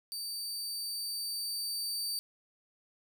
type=tone with level ramp; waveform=sawtooth; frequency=4618 Hz; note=D8; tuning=30 cents flat; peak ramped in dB=-34 to -30 dBFS; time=0.12-2.19 s; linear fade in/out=0 ms; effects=none